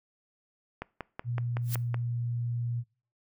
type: click train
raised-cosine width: 0.5 ms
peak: -20 dBFS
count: 7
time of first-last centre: 0.82-1.944 s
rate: 5.34 Hz
type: tone with pitch glide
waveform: sine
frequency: 120 to 119.17 Hz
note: B2 to A#2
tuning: -49 to +39 cents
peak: -29 dBFS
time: 1.24-2.84 s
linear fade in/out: 50 ms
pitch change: -12 cents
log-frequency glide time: 1.36-2.17 s
type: noise with exponential growth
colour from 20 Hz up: blue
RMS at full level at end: -31 dBFS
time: 1.62-1.75 s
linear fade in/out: 0 ms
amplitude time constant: 27 ms
effects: noise-tail reverb RT60 0.4 s tail -23 dB re dry